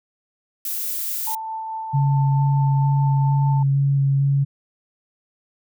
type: noise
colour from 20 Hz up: violet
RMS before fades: -26 dBFS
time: 0.65-1.35 s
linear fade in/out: 2 ms
type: tone with tremolo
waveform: sine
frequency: 886 Hz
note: A5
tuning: 12 cents sharp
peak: -25 dBFS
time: 1.27-3.63 s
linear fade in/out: 5 ms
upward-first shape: triangle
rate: 4.6 Hz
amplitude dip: 25%
type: tone with vibrato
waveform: sine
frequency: 138.59 Hz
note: C#3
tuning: in tune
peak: -15 dBFS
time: 1.93-4.45 s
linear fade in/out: 20 ms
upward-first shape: square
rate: 2.2 Hz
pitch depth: 9 cents each way
effects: none